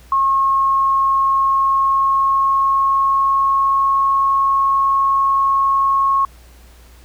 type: tone with pitch glide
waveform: sine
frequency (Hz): 1084 to 1092.2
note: C#6 to C#6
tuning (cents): -39 to -26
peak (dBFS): -12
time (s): 0.12-6.25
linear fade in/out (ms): 2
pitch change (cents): +13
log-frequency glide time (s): 1.48-3.99
effects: added 60 Hz sine -42 dBFS peak until 7.04 s + pink hiss -49 dBFS RMS until 7.04 s